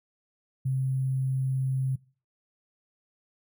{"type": "tone with sample-and-hold", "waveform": "sine", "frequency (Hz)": 132, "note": "C3", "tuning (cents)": 16, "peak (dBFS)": -24, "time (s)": [0.65, 1.96], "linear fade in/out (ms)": 10, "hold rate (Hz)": 11025, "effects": ["noise-tail reverb RT60 0.4 s tail -23 dB re dry"]}